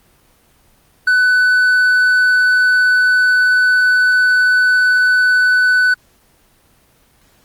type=tone with hard clipping; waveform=sine; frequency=1497 Hz; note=F#6; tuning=20 cents sharp; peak=-10 dBFS; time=1.07-5.94 s; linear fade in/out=5 ms; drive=3 dB; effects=pink hiss -53 dBFS RMS until 7.44 s + Opus 24 kbps